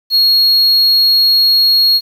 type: tone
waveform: triangle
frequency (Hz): 4300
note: C8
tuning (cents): +47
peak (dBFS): -6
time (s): 0.1-2.01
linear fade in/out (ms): 50
effects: 7-bit